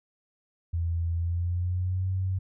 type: tone with pitch glide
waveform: sine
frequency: 84.2 to 93.97 Hz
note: E2 to F#2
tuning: +37 to +27 cents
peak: -25 dBFS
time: 0.73-2.39 s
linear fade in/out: 10 ms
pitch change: +190 cents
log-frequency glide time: 1.16-2.09 s
effects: none